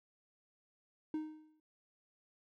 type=tone with exponential decay; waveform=triangle; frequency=310 Hz; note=D#4; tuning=6 cents flat; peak=-31 dBFS; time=1.14-1.6 s; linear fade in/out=2 ms; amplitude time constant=99 ms; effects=none